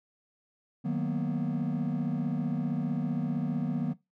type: chord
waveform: triangle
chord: B major seventh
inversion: first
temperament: just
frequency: 154.34 / 185.21 / 231.5 / 246.9 Hz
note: D#3 / F#3 / A#3 / B3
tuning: -14 / +2 / -12 / 0 cents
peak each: -30 / -31 / -31 / -31 dBFS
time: 0.84-3.94 s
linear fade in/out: 20 ms
effects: noise-tail reverb RT60 0.2 s tail -19 dB re dry + tanh soft clip ceiling -19 dBFS